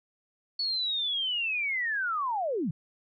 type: linear sweep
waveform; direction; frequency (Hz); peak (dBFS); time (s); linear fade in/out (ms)
sine; down; 4444 to 130.81; -27; 0.59-2.71; 5
effects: none